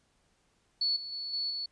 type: tone with level steps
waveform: sine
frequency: 4425 Hz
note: C#8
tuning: 4 cents flat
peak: -26 / -38 / -35 / -30 / -33 dBFS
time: 0.81-1.66 s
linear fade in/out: 5 ms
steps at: 0.96 / 1.12 / 1.33 / 1.5 s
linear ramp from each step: 5 ms
effects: pink hiss -71 dBFS RMS until 1.71 s + resampled to 22050 Hz